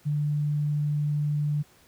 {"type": "tone", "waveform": "sine", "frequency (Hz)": 147.9, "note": "D3", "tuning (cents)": 13, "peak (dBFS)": -23, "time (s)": [0.05, 1.63], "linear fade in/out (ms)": 20, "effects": ["pink hiss -58 dBFS RMS until 1.87 s", "high-pass 60 Hz 12 dB/octave"]}